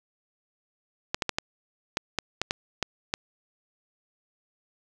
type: clicks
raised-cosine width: 0.2 ms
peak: -8 dBFS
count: 10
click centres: 1.145 / 1.222 / 1.293 / 1.385 / 1.971 / 2.187 / 2.416 / 2.509 / 2.827 / 3.139 s
effects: none